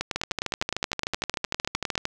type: two click trains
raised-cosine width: 0.2 ms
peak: -9 / -9 dBFS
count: 20 / 26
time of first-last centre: 0.01-1.955 / 0.16-2.054 s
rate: 9.77 / 13.2 Hz
effects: none